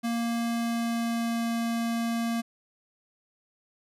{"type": "tone with pitch glide", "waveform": "square", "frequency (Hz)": [233.1, 231.5], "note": ["A#3", "A#3"], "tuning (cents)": [0, -12], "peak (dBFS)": -27, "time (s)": [0.03, 2.42], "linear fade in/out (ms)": 20, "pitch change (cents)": -12, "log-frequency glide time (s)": [0.46, 1.49], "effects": ["resampled to 32000 Hz"]}